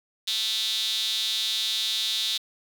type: tone with high-pass filter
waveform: sawtooth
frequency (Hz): 220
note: A3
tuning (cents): 0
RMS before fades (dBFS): -27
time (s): 0.27-2.38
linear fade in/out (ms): 10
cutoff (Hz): 3700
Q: 7.2
effects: 8-bit